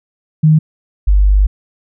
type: tone pair in turn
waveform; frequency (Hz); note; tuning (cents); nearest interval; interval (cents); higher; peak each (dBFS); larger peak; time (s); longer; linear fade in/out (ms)
sine; 155.56 / 49.48; D#3 / G1; 0 / +17; octave + minor sixth; 1983; first; -5 / -6; first; 0.43-0.59 / 1.07-1.47; second; 10
effects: none